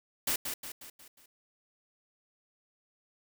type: noise with echo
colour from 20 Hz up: white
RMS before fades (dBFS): -30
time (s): 0.27-0.36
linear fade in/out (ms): 5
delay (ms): 180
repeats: 5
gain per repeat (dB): -6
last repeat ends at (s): 1.26
effects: none